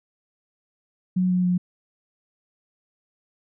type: tone with pitch steps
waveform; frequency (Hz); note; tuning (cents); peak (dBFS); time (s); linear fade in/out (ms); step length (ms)
sine; 183.3 / 181.3 / 179.32; F#3 / F#3 / F3; -16 / -35 / +46; -18; 1.16-1.58; 10; 140
effects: none